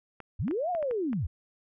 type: clicks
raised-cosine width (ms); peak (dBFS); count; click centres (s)
0.5; -27; 7; 0.203 / 0.481 / 0.511 / 0.75 / 0.827 / 0.911 / 1.131
type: linear two-way sweep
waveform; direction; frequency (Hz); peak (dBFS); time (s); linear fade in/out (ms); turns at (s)
sine; up then down; 58.27 to 740 to 58.27; -27; 0.39-1.27; 10; 0.7
effects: none